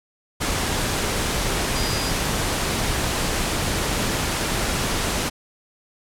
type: tone in noise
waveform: sine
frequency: 4885 Hz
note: D#8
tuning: 33 cents flat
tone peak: -30 dBFS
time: 1.75-2.12 s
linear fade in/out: 20 ms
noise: pink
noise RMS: -23 dBFS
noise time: 0.4-5.3 s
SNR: -10 dB
effects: low-pass 11000 Hz 12 dB/octave